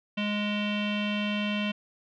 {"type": "tone with low-pass filter", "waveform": "square", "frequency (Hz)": 207.7, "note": "G#3", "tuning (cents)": 0, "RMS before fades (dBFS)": -29, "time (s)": [0.17, 1.72], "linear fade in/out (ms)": 10, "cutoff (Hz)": 2900, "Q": 8.9, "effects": []}